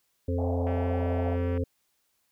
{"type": "harmonic tone", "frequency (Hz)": 87.31, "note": "F2", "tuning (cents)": 0, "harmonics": [1, 3, 5, 6], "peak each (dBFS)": [-27, -32, -34, -35], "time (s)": [0.28, 1.64], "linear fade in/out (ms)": 5}
{"type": "band-pass noise", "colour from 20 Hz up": "white", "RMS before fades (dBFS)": -37, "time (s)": [0.38, 1.36], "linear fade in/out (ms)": 5, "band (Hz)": [580, 760], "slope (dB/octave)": 48}
{"type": "click train", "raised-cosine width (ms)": 0.5, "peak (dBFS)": -29, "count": 175, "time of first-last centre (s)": [0.67, 1.576], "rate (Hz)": 192}
{"effects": ["white hiss -73 dBFS RMS until 2.31 s"]}